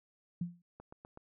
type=tone with exponential decay; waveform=sine; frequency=173.8 Hz; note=F3; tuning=8 cents flat; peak=-30 dBFS; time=0.41-0.62 s; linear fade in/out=5 ms; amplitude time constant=44 ms
type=click train; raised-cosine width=1 ms; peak=-36 dBFS; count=4; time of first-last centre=0.8-1.174 s; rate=8.02 Hz
effects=none